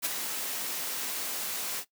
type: noise with ADSR envelope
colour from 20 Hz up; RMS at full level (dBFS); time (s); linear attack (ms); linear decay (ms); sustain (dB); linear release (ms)
white; -28; 0.02-1.85; 31; 26; -6; 68
effects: noise-tail reverb RT60 0.1 s tail -17 dB re dry + high-pass 200 Hz 12 dB/octave